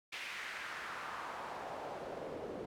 pink noise with band-pass filter sweep, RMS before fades -44 dBFS, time 0.12-2.66 s, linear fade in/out 10 ms, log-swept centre 2500 to 380 Hz, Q 1.9, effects none

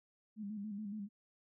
sine tone with vibrato, 207.7 Hz, G#3, in tune, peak -40 dBFS, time 0.36-1.09 s, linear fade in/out 50 ms, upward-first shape square, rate 7.1 Hz, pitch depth 62 cents each way, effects none

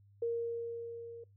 sine tone with level ramp, 466.2 Hz, A#4, in tune, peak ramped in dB -30 to -45 dBFS, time 0.22-1.24 s, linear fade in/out 5 ms, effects noise-tail reverb RT60 0.2 s tail -25 dB re dry + added 100 Hz sine -60 dBFS peak until 1.36 s

